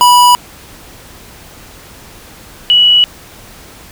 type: tone pair in turn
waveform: square / sine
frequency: 980 / 2937 Hz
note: B5 / F#7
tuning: -14 / -13 cents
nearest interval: octave + perfect fifth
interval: 1901 cents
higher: second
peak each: -4 dBFS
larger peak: neither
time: 0.01-0.35 / 2.7-3.04 s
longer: neither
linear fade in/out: 0 ms
effects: pink hiss -36 dBFS RMS until 3.91 s